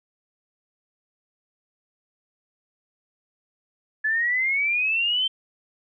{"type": "exponential sweep", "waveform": "sine", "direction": "up", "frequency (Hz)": [1718, 3134], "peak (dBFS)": -20, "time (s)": [4.04, 5.28], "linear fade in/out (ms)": 10, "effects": []}